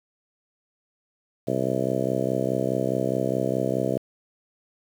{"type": "harmonic tone", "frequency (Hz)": 64.8, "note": "C2", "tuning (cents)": -16, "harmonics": [2, 3, 4, 5, 6, 7, 8, 9, 10], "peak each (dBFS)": [-31, -31, -31, -31, -31, -31, -31, -31, -31], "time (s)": [1.47, 3.98], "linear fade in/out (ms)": 10, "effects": ["8-bit"]}